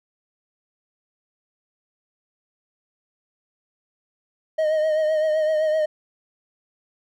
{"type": "tone with vibrato", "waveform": "triangle", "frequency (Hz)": 622.3, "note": "D#5", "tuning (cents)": 0, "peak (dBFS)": -16, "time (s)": [4.58, 5.86], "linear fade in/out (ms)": 10, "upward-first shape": "triangle", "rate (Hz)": 7.8, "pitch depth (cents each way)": 45, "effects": []}